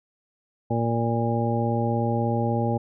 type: harmonic tone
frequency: 116.54 Hz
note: A#2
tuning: in tune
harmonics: 1 / 2 / 3 / 4 / 5 / 7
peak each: -25 / -27 / -31 / -31 / -31 / -29 dBFS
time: 0.7-2.78 s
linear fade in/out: 10 ms
effects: none